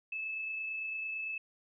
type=tone with amplitude modulation; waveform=sine; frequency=2612 Hz; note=E7; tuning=17 cents flat; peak=-34 dBFS; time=0.12-1.38 s; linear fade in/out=5 ms; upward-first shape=sine; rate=28.9 Hz; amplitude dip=25%; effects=none